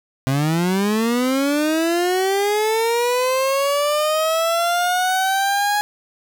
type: linear sweep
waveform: 30% pulse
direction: up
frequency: 130 to 834 Hz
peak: -14 dBFS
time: 0.27-5.81 s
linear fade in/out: 0 ms
effects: none